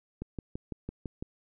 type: click train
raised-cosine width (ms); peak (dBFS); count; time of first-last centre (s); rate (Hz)
3; -23; 7; 0.22-1.225; 5.97
effects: none